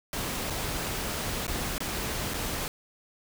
pink noise with dropouts, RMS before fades -32 dBFS, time 0.13-2.68 s, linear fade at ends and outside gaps 1 ms, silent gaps 0.501-0.505 / 1.468-1.479 / 1.781-1.804 / 2.337-2.341 s, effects none

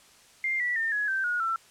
sine tone with pitch steps, 2104 / 1951.8 / 1810.6 / 1679.6 / 1558.1 / 1445.4 / 1340.8 Hz, C7 / B6 / A6 / G#6 / G6 / F#6 / E6, +9 / -21 / +49 / +19 / -11 / -41 / +29 cents, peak -25 dBFS, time 0.44-1.56 s, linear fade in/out 2 ms, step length 160 ms, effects white hiss -56 dBFS RMS until 1.7 s + low-pass 9000 Hz 12 dB/octave

